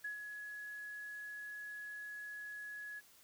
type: tone with ADSR envelope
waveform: sine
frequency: 1685 Hz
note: G#6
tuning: 25 cents sharp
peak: -38 dBFS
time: 0.04-3.01 s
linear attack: 8 ms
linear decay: 120 ms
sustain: -6 dB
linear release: 28 ms
effects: white hiss -64 dBFS RMS until 3.23 s